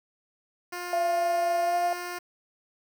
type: tone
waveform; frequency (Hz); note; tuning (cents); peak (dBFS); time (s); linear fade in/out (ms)
10% pulse; 354.1; F4; +24; -25; 0.72-2.19; 10
type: tone with pitch glide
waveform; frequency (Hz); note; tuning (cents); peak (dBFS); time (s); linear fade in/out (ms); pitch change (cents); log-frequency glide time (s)
sine; 684 to 698; F5 to F5; -36 to -1; -23; 0.93-1.93; 2; +35; 1.64-1.75
effects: 9-bit